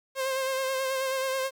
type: tone with vibrato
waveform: sawtooth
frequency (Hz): 529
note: C5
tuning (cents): +19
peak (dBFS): -23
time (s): 0.15-1.51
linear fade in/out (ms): 50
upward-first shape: sine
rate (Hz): 9.3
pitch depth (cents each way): 29
effects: 10-bit